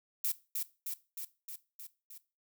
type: noise with echo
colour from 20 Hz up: violet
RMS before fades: -32 dBFS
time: 0.24-0.32 s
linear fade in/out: 5 ms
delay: 310 ms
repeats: 6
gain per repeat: -3 dB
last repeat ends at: 2.18 s
effects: noise-tail reverb RT60 0.3 s tail -17 dB re dry